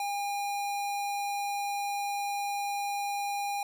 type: tone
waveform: square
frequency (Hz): 809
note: G#5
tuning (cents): -46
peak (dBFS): -31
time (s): 0-3.63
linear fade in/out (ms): 2
effects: none